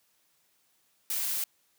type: noise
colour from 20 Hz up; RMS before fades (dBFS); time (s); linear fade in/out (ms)
blue; -31; 1.1-1.44; 2
effects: white hiss -70 dBFS RMS until 1.78 s + high-pass 80 Hz 12 dB/octave